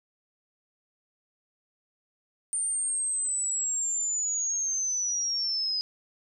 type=linear sweep; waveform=sine; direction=down; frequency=8990 to 4978 Hz; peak=-26 dBFS; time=2.53-5.81 s; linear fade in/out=0 ms; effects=none